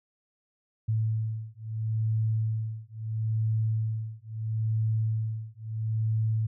sine beating tone pair, 110 / 110.75 Hz, A2 / A2, 0 / +12 cents, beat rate 0.75 Hz, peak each -29 dBFS, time 0.88-6.47 s, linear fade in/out 10 ms, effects none

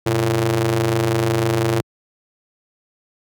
sawtooth ring-modulated tone, 110 Hz, A2, in tune, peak -9 dBFS, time 0.06-1.81 s, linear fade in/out 5 ms, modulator 233 Hz, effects high-pass 60 Hz 12 dB/octave

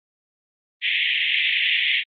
pink band-pass noise, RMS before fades -21 dBFS, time 0.81-2.04 s, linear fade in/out 50 ms, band 1900 to 3500 Hz, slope 96 dB/octave, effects Opus 24 kbps

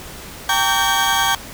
35% pulse tone cluster, 786 / 916 / 1140 / 1562 / 3287 Hz, G5 / A#5 / C#6 / G6 / G#7, +4 / -31 / +48 / -7 / -19 cents, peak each -20 dBFS, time 0.49-1.35 s, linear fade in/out 2 ms, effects pink hiss -35 dBFS RMS until 1.53 s

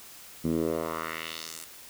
10% pulse tone with band-pass filter sweep, 81 Hz, E2, 30 cents flat, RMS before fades -32 dBFS, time 0.44-1.65 s, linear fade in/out 10 ms, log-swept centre 210 to 10000 Hz, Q 1.7, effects white hiss -48 dBFS RMS until 1.89 s

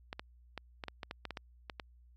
clicks, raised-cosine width 0.3 ms, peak -24 dBFS, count 12, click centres 0.129 / 0.195 / 0.577 / 0.838 / 0.883 / 1.032 / 1.111 / 1.253 / 1.307 / 1.372 / 1.698 / 1.798 s, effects added 60 Hz sine -58 dBFS peak until 2.16 s + AAC 48 kbps

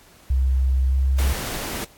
sine tone with pitch glide, 65.41 to 66.63 Hz, C2 to C2, 0 to +32 cents, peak -16 dBFS, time 0.3-1.33 s, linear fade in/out 5 ms, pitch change +32 cents, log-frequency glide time 0.89-0.95 s
pink noise, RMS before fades -29 dBFS, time 1.18-1.85 s, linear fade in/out 10 ms
effects pink hiss -51 dBFS RMS until 1.97 s + AAC 64 kbps

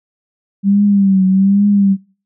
sine tone with vibrato, 196 Hz, G3, in tune, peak -8 dBFS, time 0.63-1.97 s, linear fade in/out 50 ms, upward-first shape triangle, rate 1.2 Hz, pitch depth 84 cents each way, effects noise-tail reverb RT60 0.4 s tail -24 dB re dry

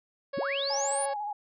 harmonic tone, 554.4 Hz, C#5, in tune, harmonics 1 / 2 / 3 / 4 / 5 / 6 / 7 / 8 / 9, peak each -31 / -43 / -43 / -51 / -55 / -56 / -56 / -51 / -56 dBFS, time 0.33-1.14 s, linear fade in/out 10 ms
sine linear sweep, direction up, 75.7 to 9956 Hz, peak -30 dBFS, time 0.37-1.06 s, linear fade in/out 10 ms
sine tone with vibrato, 830.6 Hz, G#5, in tune, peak -31 dBFS, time 0.7-1.33 s, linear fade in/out 5 ms, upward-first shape square, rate 14 Hz, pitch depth 30 cents each way
effects none

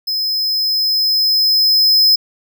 square tone with level ramp, 5100 Hz, D#8, 42 cents sharp, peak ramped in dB -17 to -8 dBFS, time 0.07-2.16 s, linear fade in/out 10 ms, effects none

